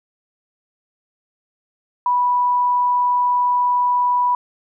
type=tone; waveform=sine; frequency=983 Hz; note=B5; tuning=8 cents flat; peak=-14 dBFS; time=2.06-4.35 s; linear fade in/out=2 ms; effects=none